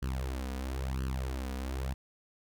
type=tone with flanger; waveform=sawtooth; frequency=65.41 Hz; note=C2; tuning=in tune; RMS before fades=-35 dBFS; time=0.02-1.94 s; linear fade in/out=10 ms; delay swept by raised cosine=0.66 to 4.16 ms; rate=0.99 Hz; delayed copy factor=+0.9; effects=none